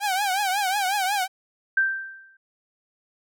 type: tone with vibrato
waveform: sawtooth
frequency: 784 Hz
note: G5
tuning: in tune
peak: -18 dBFS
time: 0-1.28 s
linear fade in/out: 50 ms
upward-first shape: triangle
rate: 5.5 Hz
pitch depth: 140 cents each way
type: tone with exponential decay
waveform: sine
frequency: 1567 Hz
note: G6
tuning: 1 cent flat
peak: -15 dBFS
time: 1.77-2.37 s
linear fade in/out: 5 ms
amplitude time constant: 130 ms
effects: none